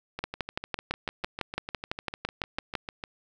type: two click trains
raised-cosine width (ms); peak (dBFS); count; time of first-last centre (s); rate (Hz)
0.3; -13 / -19; 16 / 20; 0.24-2.753 / 0.19-3.039; 5.97 / 6.67
effects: none